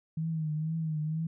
sine tone with vibrato, 157.6 Hz, D#3, 23 cents sharp, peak -29 dBFS, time 0.17-1.27 s, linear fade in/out 5 ms, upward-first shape triangle, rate 2.1 Hz, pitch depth 70 cents each way, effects none

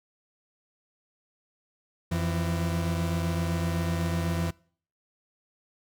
40% pulse tone pair together, 87.31 / 166.73 Hz, F2 / E3, 0 / +20 cents, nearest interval major seventh, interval 1120 cents, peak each -28 / -28 dBFS, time 2.11-4.51 s, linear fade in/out 10 ms, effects noise-tail reverb RT60 0.5 s tail -24 dB re dry

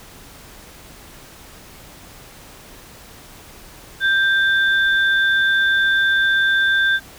sine tone pair together, 1577 / 3544 Hz, G6 / A7, +10 / +12 cents, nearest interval octave + major second, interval 1402 cents, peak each -14 / -23 dBFS, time 4-7 s, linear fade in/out 50 ms, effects pink hiss -42 dBFS RMS until 7.18 s

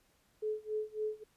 sine tone with tremolo, 429.3 Hz, A4, 43 cents flat, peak -31 dBFS, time 0.42-1.24 s, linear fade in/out 10 ms, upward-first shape sine, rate 3.6 Hz, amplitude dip 95%, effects pink hiss -71 dBFS RMS until 1.36 s + resampled to 32000 Hz

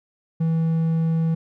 triangle tone, 162.9 Hz, E3, 20 cents flat, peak -16 dBFS, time 0.4-1.35 s, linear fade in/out 10 ms, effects none

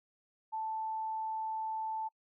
sine tone, 880 Hz, A5, in tune, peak -34 dBFS, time 0.52-2.09 s, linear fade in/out 20 ms, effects noise-tail reverb RT60 0.1 s tail -26 dB re dry

